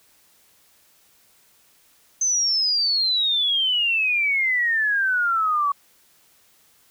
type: exponential sweep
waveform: sine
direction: down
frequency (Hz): 6260 to 1123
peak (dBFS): -18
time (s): 2.21-5.72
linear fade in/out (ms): 5
effects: white hiss -58 dBFS RMS until 6.9 s